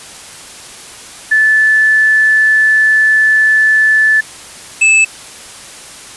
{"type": "tone pair in turn", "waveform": ["sine", "square"], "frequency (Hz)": [1745, 2619], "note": ["A6", "E7"], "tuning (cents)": [-15, -12], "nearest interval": "perfect fifth", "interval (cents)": 703, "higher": "second", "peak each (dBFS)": -6, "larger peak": "neither", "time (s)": [[1.31, 4.21], [4.81, 5.05]], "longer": "first", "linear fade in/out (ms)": 10, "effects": ["white hiss -32 dBFS RMS until 6.16 s", "resampled to 24000 Hz"]}